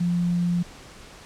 sine tone with quantisation, 174.61 Hz, F3, in tune, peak -20 dBFS, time 0-0.63 s, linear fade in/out 10 ms, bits 8, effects pink hiss -45 dBFS RMS until 1.25 s + low-pass 8000 Hz 12 dB/octave

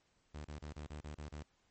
sawtooth tone bursts, 75 Hz, D2, 37 cents sharp, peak -40 dBFS, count 8, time 0.34-1.43 s, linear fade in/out 10 ms, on 110 ms, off 30 ms, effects pink hiss -75 dBFS RMS until 1.7 s + MP3 32 kbps

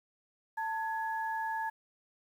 sine tone pair together, 890 / 1680.1 Hz, A5 / G#6, +20 / +20 cents, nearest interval major seventh, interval 1100 cents, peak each -33 / -38 dBFS, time 0.57-1.7 s, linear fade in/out 10 ms, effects 10-bit

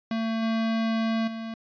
square tone with level steps, 224.9 Hz, A3, 38 cents sharp, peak -26 / -24 / -33 dBFS, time 0.11-1.54 s, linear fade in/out 2 ms, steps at 0.42 / 1.27 s, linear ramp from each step 10 ms, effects resampled to 11025 Hz

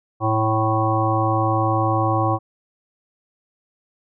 harmonic tone, 110 Hz, A2, in tune, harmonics 1 / 3 / 5 / 7 / 9 / 10, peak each -21 / -24 / -26 / -23 / -27 / -24 dBFS, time 0.2-2.39 s, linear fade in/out 50 ms, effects none

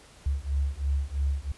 sine beating tone pair, 68.4 / 71.4 Hz, C#2 / D2, -23 / -48 cents, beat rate 3 Hz, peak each -28 / -28 dBFS, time 0.26-1.52 s, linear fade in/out 5 ms, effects pink hiss -53 dBFS RMS until 1.57 s + resampled to 24000 Hz

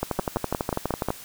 two click trains, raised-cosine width 1 ms, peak -10 / -10 dBFS, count 6 / 14, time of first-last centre 0.19-1.086 / 0.03-1.104 s, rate 5.58 / 12.1 Hz, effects white hiss -43 dBFS RMS until 1.24 s

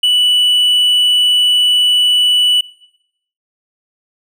triangle tone, 2962 Hz, F#7, 1 cent sharp, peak -7 dBFS, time 0.03-2.61 s, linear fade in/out 5 ms, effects noise-tail reverb RT60 0.8 s tail -20 dB re dry

